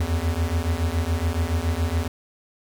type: beating tone pair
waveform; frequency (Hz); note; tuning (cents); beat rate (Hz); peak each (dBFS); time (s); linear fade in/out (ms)
square; 79.6 / 86.7; D#2 / F2; +40 / -12; 7.1; -25; 0-2.08; 5
effects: 10-bit